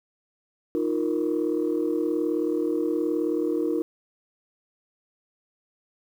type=chord; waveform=sine; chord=Eb suspended second; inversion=none; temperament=just; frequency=311.1 / 350 / 466.7 Hz; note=Eb4 / F4 / Bb4; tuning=0 / +4 / +2 cents; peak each=-25 / -26 / -27 dBFS; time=0.75-3.82 s; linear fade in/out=0 ms; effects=tanh soft clip ceiling -16 dBFS + 9-bit